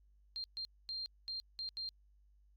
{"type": "tone bursts at uneven times", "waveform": "sine", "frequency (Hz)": 4186, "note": "C8", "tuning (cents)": 0, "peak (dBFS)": -39, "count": 6, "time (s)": [[0.36, 0.44], [0.57, 0.65], [0.89, 1.06], [1.28, 1.4], [1.59, 1.69], [1.77, 1.89]], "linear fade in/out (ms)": 0, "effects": ["added 50 Hz sine -64 dBFS peak until 2.56 s", "Opus 48 kbps"]}